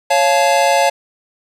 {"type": "chord", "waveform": "square", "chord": "Db augmented", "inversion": "none", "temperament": "just", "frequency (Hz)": [554.4, 693, 866.2], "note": ["Db5", "F5", "A5"], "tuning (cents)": [0, -14, -27], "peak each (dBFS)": -16, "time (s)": [0.1, 0.9], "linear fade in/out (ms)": 10, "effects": ["low-pass 10000 Hz 12 dB/octave", "7-bit"]}